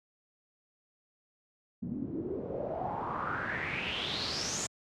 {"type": "noise with low-pass filter sweep", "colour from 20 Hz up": "pink", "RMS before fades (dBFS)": -35, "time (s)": [1.82, 4.67], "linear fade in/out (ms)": 10, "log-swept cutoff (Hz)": [210, 7400], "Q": 6.2, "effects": ["high-pass 100 Hz 12 dB/octave"]}